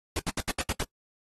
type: noise bursts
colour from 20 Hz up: pink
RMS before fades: -29 dBFS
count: 7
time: 0.16-0.829 s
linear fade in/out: 2 ms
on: 33 ms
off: 73 ms
effects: noise-tail reverb RT60 0.1 s tail -21 dB re dry + AAC 32 kbps